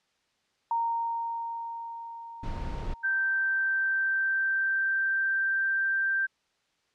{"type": "tone with exponential decay", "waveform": "sine", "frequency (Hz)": 926, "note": "A#5", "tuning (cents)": -12, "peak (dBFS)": -24, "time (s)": [0.71, 4.76], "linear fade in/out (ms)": 2, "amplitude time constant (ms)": 880}
{"type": "noise", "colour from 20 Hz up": "brown", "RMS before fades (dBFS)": -33, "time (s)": [2.43, 2.94], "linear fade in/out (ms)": 5}
{"type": "tone with pitch glide", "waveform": "sine", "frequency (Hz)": [1563, 1572.1], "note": ["G6", "G6"], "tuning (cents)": [-6, 5], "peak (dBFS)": -24, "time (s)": [3.03, 6.27], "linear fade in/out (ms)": 20, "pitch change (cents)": 11, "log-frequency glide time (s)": [3.92, 5.92]}
{"effects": ["white hiss -72 dBFS RMS until 6.94 s", "low-pass 5000 Hz 12 dB/octave"]}